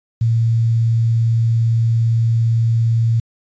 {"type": "tone with quantisation", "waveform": "sine", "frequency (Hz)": 114.7, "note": "A#2", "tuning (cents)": -28, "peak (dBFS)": -12, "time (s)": [0.21, 3.2], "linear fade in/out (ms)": 5, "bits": 7, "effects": ["resampled to 16000 Hz"]}